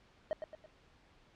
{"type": "tone with echo", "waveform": "triangle", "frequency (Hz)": 624, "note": "D#5", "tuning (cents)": 5, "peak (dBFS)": -29, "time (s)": [0.31, 0.33], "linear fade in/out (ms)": 0, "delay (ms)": 110, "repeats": 3, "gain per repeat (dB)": -7, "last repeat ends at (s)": 0.66, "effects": ["pink hiss -65 dBFS RMS until 1.35 s", "low-pass 4000 Hz 12 dB/octave"]}